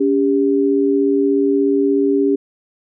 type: tone pair together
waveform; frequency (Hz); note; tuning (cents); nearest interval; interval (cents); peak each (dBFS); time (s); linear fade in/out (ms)
sine; 281.7 / 398.4; C#4 / G4; +28 / +28; tritone; 600; -15; 0-2.36; 10
effects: none